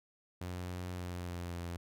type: tone with pitch glide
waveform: sawtooth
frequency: 89.9 to 86.39 Hz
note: F#2 to F2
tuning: -49 to -18 cents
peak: -35 dBFS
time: 0.41-1.77 s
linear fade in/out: 5 ms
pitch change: -69 cents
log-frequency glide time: 0.93-1.61 s
effects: none